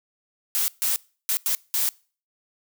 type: noise bursts at uneven times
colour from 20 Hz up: blue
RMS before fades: -23 dBFS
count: 5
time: 0.55-0.68 / 0.82-0.96 / 1.29-1.37 / 1.46-1.55 / 1.74-1.89 s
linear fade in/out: 0 ms
effects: noise-tail reverb RT60 0.4 s tail -24 dB re dry